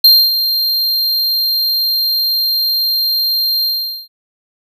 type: tone with ADSR envelope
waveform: square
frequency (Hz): 4186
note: C8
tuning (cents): 0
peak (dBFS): -3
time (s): 0.04-4.08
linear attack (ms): 6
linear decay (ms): 260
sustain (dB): -10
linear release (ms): 440
effects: none